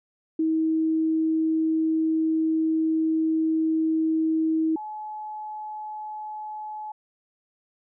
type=tone pair in turn; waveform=sine; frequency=319.3 / 854 Hz; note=D#4 / G#5; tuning=+45 / +48 cents; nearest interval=octave + perfect fourth; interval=1703 cents; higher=second; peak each=-20 / -32 dBFS; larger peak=first; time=0.39-4.76 / 4.76-6.92 s; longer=first; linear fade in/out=5 ms; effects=none